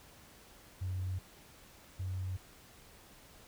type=tone pair in turn; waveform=sine; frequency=92.5 / 93.03 Hz; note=F#2 / F#2; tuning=0 / +10 cents; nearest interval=unison; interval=10 cents; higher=second; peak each=-33 / -34 dBFS; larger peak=first; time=0.81-1.19 / 1.99-2.37 s; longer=neither; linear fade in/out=10 ms; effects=tanh soft clip ceiling -29 dBFS + pink hiss -58 dBFS RMS until 3.47 s